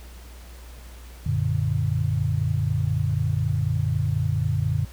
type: chord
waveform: sine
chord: Gb augmented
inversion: none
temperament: equal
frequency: 92.5 / 116.54 / 146.83 Hz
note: Gb2 / Bb2 / D3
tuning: 0 / 0 / 0 cents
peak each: -25 dBFS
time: 1.26-4.85 s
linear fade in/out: 5 ms
effects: added 60 Hz sine -40 dBFS peak until 4.92 s + pink hiss -49 dBFS RMS until 4.92 s